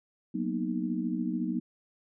sine chord, B major seventh, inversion second, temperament equal, 185 / 233.1 / 246.9 / 311.1 Hz, F#3 / A#3 / B3 / D#4, 0 / 0 / 0 / 0 cents, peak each -34 dBFS, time 0.34-1.6 s, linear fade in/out 10 ms, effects none

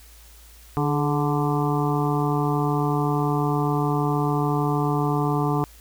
harmonic tone with a mistuned harmonic, 146.83 Hz, D3, in tune, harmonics 1 / 2 / 3 / 5 / 6 / 7 / 8, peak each -23 / -26 / -28 / -30 / -31 / -31 / -32 dBFS, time 0.77-5.64 s, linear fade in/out 0 ms, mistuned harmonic 3, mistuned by -47 cents, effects added 56 Hz sine -47 dBFS peak until 5.8 s + white hiss -51 dBFS RMS until 5.8 s

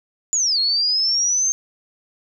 sine linear two-way sweep, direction down then up, 7080 to 4228 to 6380 Hz, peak -16 dBFS, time 0.33-1.52 s, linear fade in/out 0 ms, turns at 0.59 s, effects none

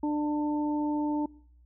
harmonic tone, 297.7 Hz, D4, 24 cents sharp, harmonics 1 / 2 / 3, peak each -26 / -40 / -35 dBFS, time 0.03-1.26 s, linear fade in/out 5 ms, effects noise-tail reverb RT60 0.6 s tail -23 dB re dry + added 60 Hz sine -55 dBFS peak until 1.65 s

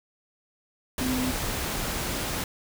sine tone in noise, 255.2 Hz, C4, 43 cents flat, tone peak -26 dBFS, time 1.01-1.31 s, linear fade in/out 2 ms, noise pink, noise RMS -30 dBFS, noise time 0.98-2.44 s, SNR +1 dB, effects none

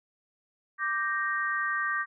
sine chord, G minor, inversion second, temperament equal, 1174.7 / 1568 / 1864.7 Hz, D6 / G6 / Bb6, 0 / 0 / 0 cents, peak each -31 dBFS, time 0.78-2.06 s, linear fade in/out 50 ms, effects none

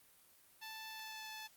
10% pulse tone with pitch glide, 880 to 869.9 Hz, A5 to A5, 0 to -20 cents, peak -38 dBFS, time 0.61-1.48 s, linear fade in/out 20 ms, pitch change -20 cents, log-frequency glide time 0.89-1.28 s, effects white hiss -66 dBFS RMS until 1.56 s + Opus 32 kbps

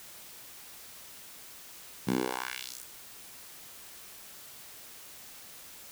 10% pulse tone with high-pass filter sweep, 63.1 Hz, B1, 38 cents sharp, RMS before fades -34 dBFS, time 2.07-2.85 s, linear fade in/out 10 ms, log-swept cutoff 160 to 11000 Hz, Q 1.8, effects white hiss -49 dBFS RMS until 5.91 s

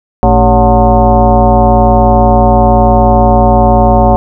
sine tone with frequency modulation, 392 Hz, G4, in tune, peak -3 dBFS, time 0.23-4.16 s, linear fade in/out 0 ms, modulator 169 Hz, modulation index 2.9, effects none

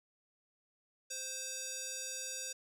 square tone with band-pass filter, 523.3 Hz, C5, in tune, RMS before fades -42 dBFS, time 1.1-2.53 s, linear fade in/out 10 ms, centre 6700 Hz, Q 2.5, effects none

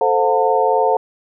sine tone cluster, 438.9 / 522 / 720 / 901 Hz, A4 / C5 / F#5 / A5, -4 / -4 / -47 / +41 cents, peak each -18 dBFS, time 0.01-0.97 s, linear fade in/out 2 ms, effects none

